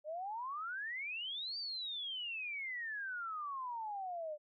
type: exponential two-way sweep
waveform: sine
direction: up then down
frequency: 587.3 to 4699 to 587.3 Hz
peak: -39 dBFS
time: 0.04-4.38 s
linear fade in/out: 50 ms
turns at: 1.58 s
effects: none